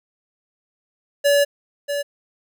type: tone pair in turn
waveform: square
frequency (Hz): 571 / 573.1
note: D5 / D5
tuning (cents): -49 / -42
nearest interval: unison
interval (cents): 7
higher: second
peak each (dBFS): -14 / -22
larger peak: first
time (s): 1.24-1.45 / 1.88-2.03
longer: first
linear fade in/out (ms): 20
effects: none